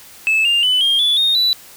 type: tone with pitch steps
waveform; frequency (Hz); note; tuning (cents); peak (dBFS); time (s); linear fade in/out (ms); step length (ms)
sine; 2613 / 2801 / 3002 / 3217 / 3448 / 3695 / 3961; E7 / F7 / F#7 / G7 / A7 / A#7 / B7; -16 / +4 / +24 / +44 / -36 / -16 / +4; -10; 0.27-1.53; 0; 180
effects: tanh soft clip ceiling -10 dBFS + white hiss -41 dBFS RMS until 1.76 s